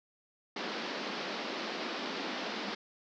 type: band-pass noise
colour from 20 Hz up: pink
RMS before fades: -38 dBFS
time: 0.56-2.75 s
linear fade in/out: 5 ms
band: 200 to 5200 Hz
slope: 48 dB/octave
effects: none